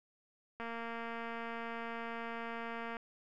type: click train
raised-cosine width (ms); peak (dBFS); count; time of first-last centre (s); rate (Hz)
0.5; -28; 548; 0.6-2.968; 231
effects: none